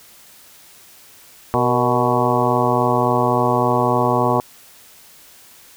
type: harmonic tone with a mistuned harmonic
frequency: 123.47 Hz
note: B2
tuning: in tune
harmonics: 1 / 2 / 3 / 4 / 5 / 6 / 7 / 8 / 9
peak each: -23 / -23 / -23 / -23 / -23 / -23 / -23 / -23 / -23 dBFS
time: 1.54-4.4 s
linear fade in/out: 0 ms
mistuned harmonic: 4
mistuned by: -70 cents
effects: white hiss -46 dBFS RMS until 5.76 s